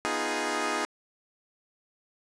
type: chord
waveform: 10% pulse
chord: F half-diminished seventh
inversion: second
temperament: equal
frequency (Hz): 246.9 / 311.1 / 349.2 / 415.3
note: Cb4 / Eb4 / F4 / Ab4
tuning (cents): 0 / 0 / 0 / 0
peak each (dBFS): -28 / -24 / -27 / -23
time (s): 0.05-0.85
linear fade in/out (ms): 0
effects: resampled to 22050 Hz + 9-bit